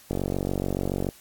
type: click train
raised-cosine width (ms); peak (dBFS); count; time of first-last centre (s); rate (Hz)
2; -13; 47; 0.11-1.089; 47
effects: white hiss -52 dBFS RMS until 1.2 s + AAC 64 kbps